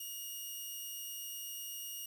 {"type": "tone", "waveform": "5% pulse", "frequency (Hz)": 2868, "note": "F7", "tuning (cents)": 45, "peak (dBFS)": -33, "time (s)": [0, 2.06], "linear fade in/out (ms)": 5, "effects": ["10-bit"]}